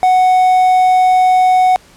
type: tone with quantisation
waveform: triangle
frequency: 740 Hz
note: F#5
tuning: in tune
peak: -5 dBFS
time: 0.03-1.76 s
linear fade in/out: 0 ms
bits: 5
effects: pink hiss -44 dBFS RMS until 1.96 s + low-pass 10000 Hz 12 dB/octave